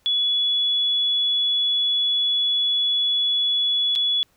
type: tone with dropouts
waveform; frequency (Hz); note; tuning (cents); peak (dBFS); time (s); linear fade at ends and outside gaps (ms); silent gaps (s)
sine; 3400; G#7; +40; -18; 0.06-4.23; 0; 3.953-3.959
effects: pink hiss -63 dBFS RMS until 4.36 s